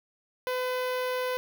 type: tone with notch filter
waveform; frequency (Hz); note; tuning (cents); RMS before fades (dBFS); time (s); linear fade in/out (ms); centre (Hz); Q
sawtooth; 505; B4; +39; -30; 0.47-1.37; 0; 7600; 0.81
effects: none